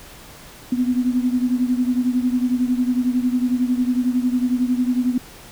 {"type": "beating tone pair", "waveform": "sine", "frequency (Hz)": [246.9, 257.9], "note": ["B3", "C4"], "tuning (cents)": [0, -25], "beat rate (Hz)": 11, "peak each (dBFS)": [-18, -22], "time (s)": [0.72, 5.18], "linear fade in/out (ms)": 5, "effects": ["pink hiss -42 dBFS RMS until 5.51 s"]}